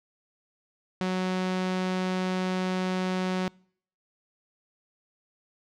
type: tone with low-pass filter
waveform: sawtooth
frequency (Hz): 185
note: F#3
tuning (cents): 0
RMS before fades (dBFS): -28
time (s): 1.01-3.48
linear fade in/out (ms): 0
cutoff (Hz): 5000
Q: 0.81
effects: noise-tail reverb RT60 0.6 s tail -26 dB re dry